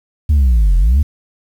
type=linear two-way sweep; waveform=sine; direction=down then up; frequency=78 to 41.34 to 78 Hz; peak=-5 dBFS; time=0.29-1.03 s; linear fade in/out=10 ms; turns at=0.77 s; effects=tanh soft clip ceiling -7 dBFS + 7-bit